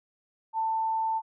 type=tone; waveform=sine; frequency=890 Hz; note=A5; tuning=20 cents sharp; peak=-25 dBFS; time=0.53-1.22 s; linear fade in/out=50 ms; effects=none